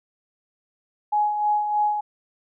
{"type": "tone with tremolo", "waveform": "sine", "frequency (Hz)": 838, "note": "G#5", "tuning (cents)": 15, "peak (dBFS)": -17, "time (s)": [1.12, 2.01], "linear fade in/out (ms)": 10, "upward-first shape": "sine", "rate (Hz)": 3.2, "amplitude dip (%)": 50, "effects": []}